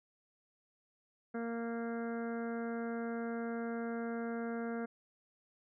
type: harmonic tone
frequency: 231.9 Hz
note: A#3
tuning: 9 cents flat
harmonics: 1 / 2 / 3 / 4 / 5 / 6 / 7 / 8 / 9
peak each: -38 / -41 / -46 / -57 / -55 / -49 / -52 / -63 / -59 dBFS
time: 1.34-4.86 s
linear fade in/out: 10 ms
effects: none